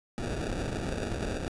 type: noise with sample-and-hold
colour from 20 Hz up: pink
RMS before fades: -33 dBFS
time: 0.18-1.48 s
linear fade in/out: 0 ms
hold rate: 1050 Hz
effects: resampled to 22050 Hz